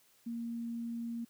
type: tone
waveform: sine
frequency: 233.1 Hz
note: A#3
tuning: in tune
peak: -36 dBFS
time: 0.26-1.25 s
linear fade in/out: 10 ms
effects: white hiss -67 dBFS RMS until 1.29 s + high-pass 60 Hz 12 dB/octave